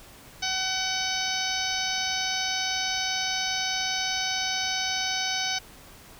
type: harmonic tone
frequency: 755 Hz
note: F#5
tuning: 35 cents sharp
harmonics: 1 / 2 / 3 / 4 / 5 / 6 / 7 / 8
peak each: -34 / -34 / -34 / -34 / -34 / -34 / -34 / -34 dBFS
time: 0.42-5.59 s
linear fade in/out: 10 ms
effects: pink hiss -49 dBFS RMS until 6.19 s